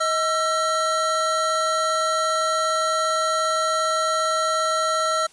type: tone pair together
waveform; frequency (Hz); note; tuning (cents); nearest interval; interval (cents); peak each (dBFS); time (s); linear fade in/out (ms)
square; 633 / 1341.3; D#5 / E6; +30 / +30; octave + minor second; 1300; -25 / -22; 0-5.27; 10
effects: white hiss -52 dBFS RMS until 5.32 s + resampled to 22050 Hz